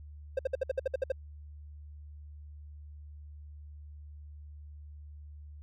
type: tone bursts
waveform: triangle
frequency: 528 Hz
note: C5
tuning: 16 cents sharp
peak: -24 dBFS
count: 10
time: 0.37-1.12 s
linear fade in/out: 5 ms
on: 21 ms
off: 60 ms
effects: added 74 Hz sine -45 dBFS peak until 5.62 s